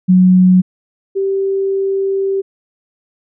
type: tone pair in turn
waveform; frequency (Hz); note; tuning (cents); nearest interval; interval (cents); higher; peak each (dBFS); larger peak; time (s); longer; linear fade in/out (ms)
sine; 183.8 / 389.5; F#3 / G4; -11 / -11; octave + minor second; 1300; second; -5 / -13; first; 0.08-0.62 / 1.15-2.42; second; 20
effects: none